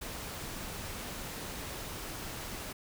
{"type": "noise", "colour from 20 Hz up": "pink", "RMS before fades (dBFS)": -41, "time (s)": [0.01, 2.73], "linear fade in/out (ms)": 10, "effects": []}